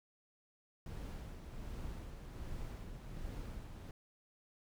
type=noise with tremolo; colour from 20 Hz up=brown; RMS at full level=-44 dBFS; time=0.86-3.91 s; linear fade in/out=2 ms; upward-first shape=sine; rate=1.3 Hz; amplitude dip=40%; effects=none